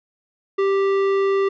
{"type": "tone with tanh clipping", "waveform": "sine", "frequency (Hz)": 392, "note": "G4", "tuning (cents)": 0, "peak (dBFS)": -18, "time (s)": [0.58, 1.49], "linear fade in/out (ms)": 10, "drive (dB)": 14, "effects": []}